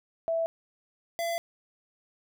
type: tone pair in turn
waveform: sine / square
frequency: 659.3 / 676.7 Hz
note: E5 / E5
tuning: 0 / +45 cents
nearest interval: unison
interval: 45 cents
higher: second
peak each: -25 / -29 dBFS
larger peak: first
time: 0.28-0.46 / 1.19-1.38 s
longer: second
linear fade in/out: 0 ms
effects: none